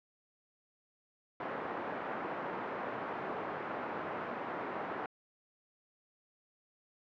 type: band-pass noise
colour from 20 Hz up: white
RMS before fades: -39 dBFS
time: 1.4-5.06 s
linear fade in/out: 2 ms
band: 220 to 1200 Hz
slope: 12 dB/octave
effects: low-pass 2000 Hz 12 dB/octave